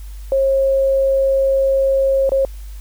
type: tone with dropouts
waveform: sine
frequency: 540 Hz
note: C#5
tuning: 45 cents flat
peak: -12 dBFS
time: 0.32-2.45 s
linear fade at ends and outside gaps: 1 ms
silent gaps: 2.293-2.319 s
effects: added 50 Hz sine -29 dBFS peak until 2.8 s + white hiss -48 dBFS RMS until 2.8 s